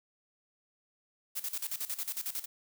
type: noise with tremolo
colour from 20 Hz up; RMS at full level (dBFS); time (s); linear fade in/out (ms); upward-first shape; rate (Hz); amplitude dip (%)
blue; -35; 1.35-2.46; 20; square; 11; 80
effects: none